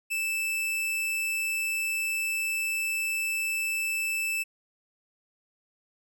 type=tone; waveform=45% pulse; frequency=2637 Hz; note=E7; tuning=in tune; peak=-27 dBFS; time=0.1-4.44 s; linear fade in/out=20 ms; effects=none